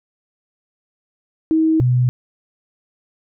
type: tone pair in turn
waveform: sine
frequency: 318.9 / 124.67 Hz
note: D#4 / B2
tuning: +43 / +17 cents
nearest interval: octave + major third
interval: 1626 cents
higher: first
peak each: -12 dBFS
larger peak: neither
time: 1.51-1.8 / 1.8-2.09 s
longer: neither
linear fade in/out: 0 ms
effects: none